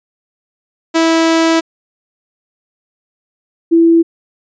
sawtooth / sine tone pair in turn, 327.1 / 332.6 Hz, E4 / E4, -13 / +16 cents, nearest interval unison, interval 29 cents, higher second, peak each -5 dBFS, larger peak neither, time 0.94-1.61 / 3.71-4.03 s, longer first, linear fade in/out 20 ms, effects resampled to 16000 Hz

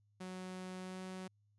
sawtooth tone with pitch glide, 184.8 to 186.41 Hz, F#3 to F#3, -2 to +13 cents, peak -40 dBFS, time 0.2-1.28 s, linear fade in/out 10 ms, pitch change +15 cents, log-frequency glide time 0.79-1.03 s, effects added 103 Hz sine -70 dBFS peak until 1.58 s + resampled to 24000 Hz

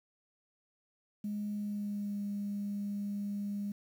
sine tone with pitch glide, 207.7 to 203 Hz, G#3 to G#3, 0 to -39 cents, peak -33 dBFS, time 1.24-3.72 s, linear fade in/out 5 ms, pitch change -39 cents, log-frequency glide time 1.49-2.22 s, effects tanh soft clip ceiling -29 dBFS + 10-bit

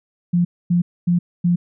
sine tone bursts, 174.61 Hz, F3, in tune, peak -13 dBFS, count 4, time 0.33-1.56 s, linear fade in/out 10 ms, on 120 ms, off 250 ms, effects none

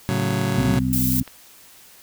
30% pulse chord, F# minor, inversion first, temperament just, 111 / 138.75 / 185 Hz, A2 / C#3 / F#3, +16 / +2 / 0 cents, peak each -22 dBFS, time 0.09-0.79 s, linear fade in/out 0 ms
harmonic tone, 63.7 Hz, C2, 46 cents flat, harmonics 1 / 2 / 3 / 4, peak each -29 / -24 / -26 / -22 dBFS, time 0.57-1.23 s, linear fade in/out 10 ms
violet noise, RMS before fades -24 dBFS, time 0.93-1.2 s, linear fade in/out 0 ms
click, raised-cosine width 0.3 ms, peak -22 dBFS, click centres 1.277 s
effects white hiss -48 dBFS RMS until 2.02 s

